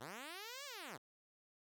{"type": "linear two-way sweep", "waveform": "5% pulse", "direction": "up then down", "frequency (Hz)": [105, 588, 105], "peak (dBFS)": -36, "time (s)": [0, 0.98], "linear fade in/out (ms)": 20, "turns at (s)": 0.65, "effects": []}